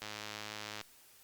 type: click train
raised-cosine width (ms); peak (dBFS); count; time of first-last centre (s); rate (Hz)
0.2; -24; 85; 0.02-0.812; 106
effects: white hiss -61 dBFS RMS until 1.23 s + Opus 48 kbps